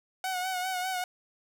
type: tone with vibrato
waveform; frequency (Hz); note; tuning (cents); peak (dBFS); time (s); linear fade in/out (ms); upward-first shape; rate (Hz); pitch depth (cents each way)
sawtooth; 740; F#5; 0; -26; 0.24-1.04; 2; sine; 5; 43
effects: none